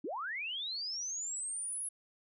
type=linear sweep; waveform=sine; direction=up; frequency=240 to 10800 Hz; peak=-36 dBFS; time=0.04-1.89 s; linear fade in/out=5 ms; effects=none